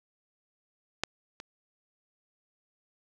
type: clicks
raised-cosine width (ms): 0.2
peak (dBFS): -10 / -24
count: 2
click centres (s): 1.036 / 1.401
effects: none